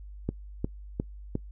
click train, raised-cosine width 3 ms, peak -15 dBFS, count 4, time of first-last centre 0.29-1.354 s, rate 2.82 Hz, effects noise-tail reverb RT60 0.1 s tail -23 dB re dry + added 50 Hz sine -41 dBFS peak until 1.51 s

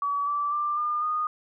sine tone with pitch steps, 1140 / 1161.9 / 1184.3 / 1207.1 / 1230.3 Hz, C#6 / D6 / D6 / D6 / D#6, +48 / -19 / +14 / +47 / -20 cents, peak -24 dBFS, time 0.02-1.27 s, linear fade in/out 2 ms, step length 250 ms, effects none

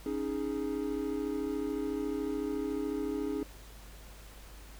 triangle chord, C# suspended second, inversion none, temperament equal, 277.2 / 311.1 / 415.3 Hz, C#4 / D#4 / G#4, 0 / 0 / 0 cents, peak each -34 dBFS, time 0.06-3.43 s, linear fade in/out 2 ms, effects added 50 Hz sine -49 dBFS peak until 4.79 s + pink hiss -54 dBFS RMS until 4.79 s

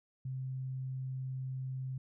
sine tone, 130.81 Hz, C3, in tune, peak -36 dBFS, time 0.25-1.98 s, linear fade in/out 5 ms, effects none

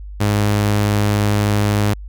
sawtooth tone, 103.6 Hz, G#2, 4 cents flat, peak -10 dBFS, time 0.2-1.94 s, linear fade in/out 10 ms, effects added 50 Hz sine -29 dBFS peak until 2.08 s

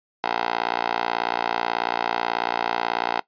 10% pulse tone with high-pass filter, 58.27 Hz, A#1, in tune, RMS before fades -25 dBFS, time 0.24-3.2 s, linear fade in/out 0 ms, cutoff 700 Hz, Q 2, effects noise-tail reverb RT60 0.1 s tail -19 dB re dry + resampled to 11025 Hz

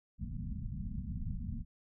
pink low-pass noise, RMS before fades -39 dBFS, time 0.18-1.65 s, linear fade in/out 50 ms, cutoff 240 Hz, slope 96 dB/octave, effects none

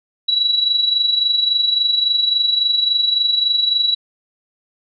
sine tone with amplitude modulation, 3915 Hz, B7, 16 cents flat, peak -11 dBFS, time 0.28-3.95 s, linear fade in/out 10 ms, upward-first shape sine, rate 23.6 Hz, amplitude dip 60%, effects none

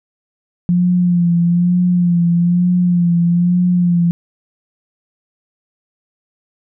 sine tone with vibrato, 175 Hz, F3, 4 cents sharp, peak -10 dBFS, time 0.69-4.11 s, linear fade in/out 0 ms, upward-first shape sine, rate 1.1 Hz, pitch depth 40 cents each way, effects none

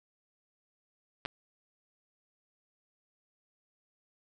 clicks, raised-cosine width 0.3 ms, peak -19 / -19 dBFS, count 2, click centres 1.252 / 1.259 s, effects none

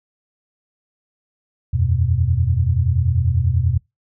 sine chord, E suspended second, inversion none, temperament just, 82.41 / 92.71 / 123.61 Hz, E2 / F#2 / B2, 0 / +4 / +2 cents, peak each -19 dBFS, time 1.73-3.78 s, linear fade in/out 10 ms, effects noise-tail reverb RT60 0.2 s tail -25 dB re dry

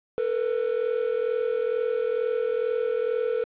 triangle tone pair together, 447.3 / 489.5 Hz, A4 / B4, +28 / -15 cents, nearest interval major second, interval 157 cents, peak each -24 dBFS, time 0.18-3.44 s, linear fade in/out 0 ms, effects resampled to 8000 Hz + 8-bit

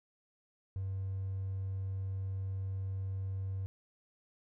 triangle tone with hard clipping, 96 Hz, G2, 36 cents flat, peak -35 dBFS, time 0.76-3.66 s, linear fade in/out 0 ms, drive 4 dB, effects none

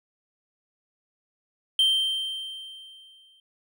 triangle tone with exponential decay, 3136 Hz, G7, in tune, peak -15 dBFS, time 1.79-3.4 s, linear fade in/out 2 ms, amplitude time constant 350 ms, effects none

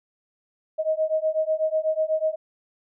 sine beating tone pair, 625 / 633.1 Hz, D#5 / D#5, +8 / +30 cents, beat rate 8.1 Hz, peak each -24 dBFS, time 0.78-2.36 s, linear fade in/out 20 ms, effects none

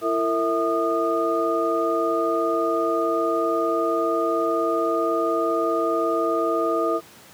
sine tone cluster, 336.2 / 456.3 / 653 / 1225 Hz, E4 / A#4 / E5 / D#6, +34 / -37 / -17 / -27 cents, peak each -25 dBFS, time 0.01-7.01 s, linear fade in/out 50 ms, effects pink hiss -47 dBFS RMS until 7.33 s + high-pass 150 Hz 12 dB/octave

